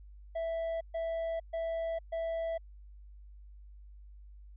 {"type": "tone bursts", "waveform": "triangle", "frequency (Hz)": 659.3, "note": "E5", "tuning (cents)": 0, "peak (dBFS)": -30, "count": 4, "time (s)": [0.35, 2.58], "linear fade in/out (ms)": 10, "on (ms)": 460, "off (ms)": 130, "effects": ["added 50 Hz sine -49 dBFS peak until 4.56 s", "resampled to 8000 Hz"]}